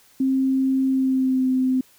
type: tone with pitch glide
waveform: sine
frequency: 265.2 to 258.5 Hz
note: C4 to C4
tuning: +23 to -21 cents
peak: -17 dBFS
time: 0.2-1.81 s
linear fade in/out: 5 ms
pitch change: -44 cents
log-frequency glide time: 0.87-1.48 s
effects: white hiss -55 dBFS RMS until 1.98 s